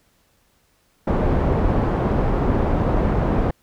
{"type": "low-pass noise", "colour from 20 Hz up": "pink", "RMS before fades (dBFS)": -19, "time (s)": [1.07, 3.51], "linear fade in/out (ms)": 5, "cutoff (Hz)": 790, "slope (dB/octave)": 12, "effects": ["pink hiss -62 dBFS RMS until 3.62 s"]}